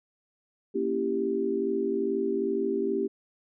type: chord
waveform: sine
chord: A# diminished seventh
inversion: none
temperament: equal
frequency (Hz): 233.1 / 277.2 / 329.6 / 392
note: A#3 / C#4 / E4 / G4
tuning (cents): 0 / 0 / 0 / 0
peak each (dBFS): -33 / -33 / -33 / -27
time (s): 0.74-3.08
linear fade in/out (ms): 20
effects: none